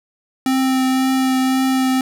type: tone with vibrato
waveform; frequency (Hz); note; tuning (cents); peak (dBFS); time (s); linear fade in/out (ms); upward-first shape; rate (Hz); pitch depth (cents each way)
square; 261.6; C4; 0; -15; 0.46-2.01; 2; triangle; 1.9; 13
effects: none